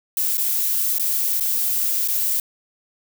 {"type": "noise with dropouts", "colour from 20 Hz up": "violet", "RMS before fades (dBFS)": -21, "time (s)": [0.17, 2.4], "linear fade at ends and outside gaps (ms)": 2, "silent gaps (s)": [[0.372, 0.379], [0.984, 0.996], [1.399, 1.407], [2.077, 2.083]], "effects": []}